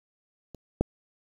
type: clicks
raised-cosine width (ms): 2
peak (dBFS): -29 / -9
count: 2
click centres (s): 0.547 / 0.81
effects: 8-bit